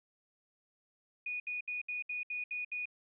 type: tone bursts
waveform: sine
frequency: 2466 Hz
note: D#7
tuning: 16 cents flat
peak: -35 dBFS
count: 8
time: 1.26-2.856 s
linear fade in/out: 5 ms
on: 140 ms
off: 68 ms
effects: none